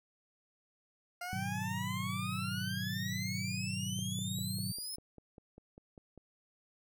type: exponential sweep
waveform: 20% pulse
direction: up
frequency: 698.5 to 5274 Hz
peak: -34 dBFS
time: 1.21-4.96 s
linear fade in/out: 5 ms
type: chord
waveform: sine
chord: G# minor seventh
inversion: none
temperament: just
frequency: 103.83 / 124.59 / 155.74 / 186.89 Hz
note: G#2 / B2 / D#3 / F#3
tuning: 0 / +16 / +2 / +18 cents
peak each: -41 / -42 / -45 / -39 dBFS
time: 1.33-4.72 s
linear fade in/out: 0 ms
type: click train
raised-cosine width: 2 ms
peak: -39 dBFS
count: 12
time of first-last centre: 3.99-6.177 s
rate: 5.03 Hz
effects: none